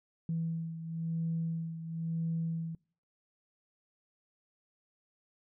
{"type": "beating tone pair", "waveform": "sine", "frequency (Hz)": [164.1, 165.09], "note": ["E3", "E3"], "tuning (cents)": [-8, 3], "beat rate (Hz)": 0.99, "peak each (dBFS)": [-33, -39], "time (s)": [0.29, 2.75], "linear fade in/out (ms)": 2, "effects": ["noise-tail reverb RT60 0.5 s tail -25 dB re dry", "tanh soft clip ceiling -25 dBFS"]}